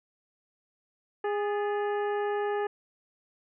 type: harmonic tone with a mistuned harmonic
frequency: 411.6 Hz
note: G#4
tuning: 16 cents flat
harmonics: 1 / 2 / 3 / 4 / 5 / 6 / 7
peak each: -28 / -33 / -40 / -40 / -51 / -53 / -53 dBFS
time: 1.24-2.67 s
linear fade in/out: 5 ms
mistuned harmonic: 4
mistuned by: +82 cents
effects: none